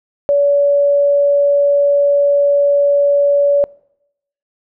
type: tone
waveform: sine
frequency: 570 Hz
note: C#5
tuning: 48 cents sharp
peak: -9 dBFS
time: 0.29-3.64 s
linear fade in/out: 0 ms
effects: noise-tail reverb RT60 0.8 s tail -24 dB re dry